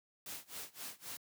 white noise with tremolo, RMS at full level -44 dBFS, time 0.26-1.17 s, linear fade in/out 2 ms, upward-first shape sine, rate 3.8 Hz, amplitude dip 95%, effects high-pass 80 Hz 12 dB/octave

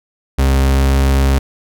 40% pulse tone with pitch glide, 67.1 to 67.57 Hz, C2 to C#2, +44 to -44 cents, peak -9 dBFS, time 0.38-1.39 s, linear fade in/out 10 ms, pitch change +12 cents, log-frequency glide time 0.61-0.9 s, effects none

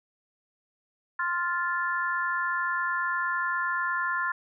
harmonic tone, 349.2 Hz, F4, in tune, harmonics 3 / 4 / 5, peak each -30 / -30 / -30 dBFS, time 1.19-4.32 s, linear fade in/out 5 ms, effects none

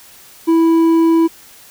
sine tone with hard clipping, 328.9 Hz, E4, 4 cents flat, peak -10 dBFS, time 0.47-1.28 s, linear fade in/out 20 ms, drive 5 dB, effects white hiss -42 dBFS RMS until 1.7 s

